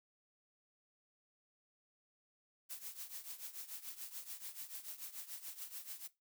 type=noise with tremolo; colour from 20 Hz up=blue; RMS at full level=-45 dBFS; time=2.69-6.08 s; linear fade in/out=20 ms; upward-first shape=triangle; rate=6.9 Hz; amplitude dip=85%; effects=noise-tail reverb RT60 0.2 s tail -17 dB re dry